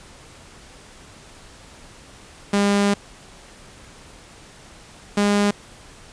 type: tone pair in turn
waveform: sawtooth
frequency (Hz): 201.9 / 204.2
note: G#3 / G#3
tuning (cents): -49 / -29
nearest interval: unison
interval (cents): 20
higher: second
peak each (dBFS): -12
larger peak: neither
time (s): 2.53-2.94 / 5.17-5.51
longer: first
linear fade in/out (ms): 5
effects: pink hiss -45 dBFS RMS until 6.12 s + resampled to 22050 Hz